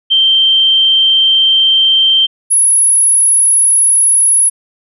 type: tone pair in turn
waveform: sine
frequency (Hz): 3136 / 10512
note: G7 / E9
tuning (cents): 0 / -6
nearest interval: octave + major sixth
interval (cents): 2094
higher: second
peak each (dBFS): -6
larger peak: neither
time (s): 0.1-2.27 / 2.5-4.5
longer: first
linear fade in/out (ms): 20
effects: none